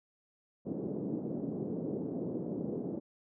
pink band-pass noise, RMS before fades -37 dBFS, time 0.65-3 s, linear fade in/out 20 ms, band 170 to 450 Hz, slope 24 dB/octave, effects none

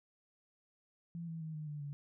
sine tone with pitch steps, 168.8 / 163.43 / 158.23 / 153.19 / 148.31 / 143.59 Hz, E3 / E3 / D#3 / D#3 / D3 / D3, +41 / -15 / +29 / -27 / +17 / -39 cents, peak -40 dBFS, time 1.15-1.93 s, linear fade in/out 0 ms, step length 130 ms, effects none

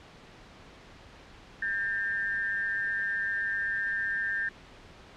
sine tone pair together, 1600 / 1803.9 Hz, G6 / A6, +35 / +43 cents, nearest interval major second, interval 208 cents, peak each -31 / -30 dBFS, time 1.62-4.49 s, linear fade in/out 5 ms, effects pink hiss -51 dBFS RMS until 5.16 s + low-pass 4000 Hz 12 dB/octave

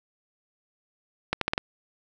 accelerating click train, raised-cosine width 0.3 ms, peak -8 dBFS, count 5, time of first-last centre 1.33-1.579 s, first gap 83 ms, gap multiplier 0.81, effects none

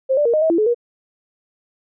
sine tone with pitch steps, 529 / 589 / 468.8 / 617 / 641 / 336.3 / 428.2 / 476.8 Hz, C5 / D5 / A#4 / D#5 / E5 / E4 / A4 / A#4, +19 / +5 / +10 / -15 / -49 / +35 / -47 / +39 cents, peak -13 dBFS, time 0.09-0.746 s, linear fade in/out 20 ms, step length 82 ms, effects none

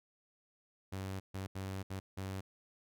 sawtooth tone bursts at uneven times, 95.9 Hz, G2, 37 cents flat, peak -35 dBFS, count 5, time 0.92-1.2 / 1.34-1.47 / 1.55-1.83 / 1.9-2 / 2.17-2.41 s, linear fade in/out 10 ms, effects none

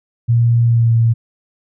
sine tone with pitch glide, 117.7 to 115.14 Hz, A#2 to A#2, +17 to -21 cents, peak -9 dBFS, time 0.28-1.14 s, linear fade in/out 20 ms, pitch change -38 cents, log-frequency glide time 0.65-0.93 s, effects none

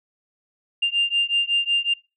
sine beating tone pair, 2794 / 2799.4 Hz, F7 / F7, 0 / +3 cents, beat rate 5.4 Hz, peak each -21 / -21 dBFS, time 0.82-1.94 s, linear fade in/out 10 ms, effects noise-tail reverb RT60 0.3 s tail -26 dB re dry + tanh soft clip ceiling -12 dBFS

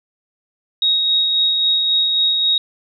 sine tone with tremolo, 3772 Hz, A#7, 20 cents sharp, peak -12 dBFS, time 0.82-2.58 s, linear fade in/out 2 ms, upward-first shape sine, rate 3.7 Hz, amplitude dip 30%, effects none

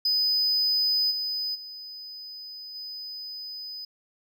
triangle tone with level steps, 5000 Hz, D#8, 8 cents sharp, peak -20 / -26 / -37 / -34 dBFS, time 0.05-3.85 s, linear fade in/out 5 ms, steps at 1.1 / 1.54 / 2.74 s, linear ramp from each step 20 ms, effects none

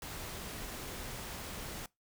pink noise, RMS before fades -43 dBFS, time 0.02-1.86 s, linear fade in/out 2 ms, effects noise-tail reverb RT60 0.2 s tail -23 dB re dry

